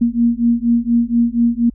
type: beating tone pair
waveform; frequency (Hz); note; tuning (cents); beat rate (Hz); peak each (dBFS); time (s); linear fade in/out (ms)
sine; 233.3 / 237.5; A#3 / A#3; +2 / +33; 4.2; -15; 0.01-1.7; 10
effects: added 50 Hz sine -37 dBFS peak until 1.74 s